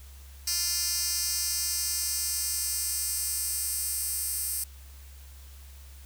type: tone with high-pass filter sweep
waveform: 10% pulse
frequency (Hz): 349.2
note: F4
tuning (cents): 0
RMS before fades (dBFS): -30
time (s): 0.47-4.64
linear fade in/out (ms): 5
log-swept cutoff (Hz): 5800 to 9400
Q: 1.7
effects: added 68 Hz sine -45 dBFS peak until 6.05 s + white hiss -55 dBFS RMS until 6.05 s